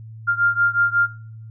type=beating tone pair; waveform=sine; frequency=1396.9 / 1402.4 Hz; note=F6 / F6; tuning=0 / +7 cents; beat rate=5.5 Hz; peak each=-18 / -20 dBFS; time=0.27-1.07 s; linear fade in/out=20 ms; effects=noise-tail reverb RT60 0.7 s tail -22 dB re dry + added 111 Hz sine -35 dBFS peak until 1.5 s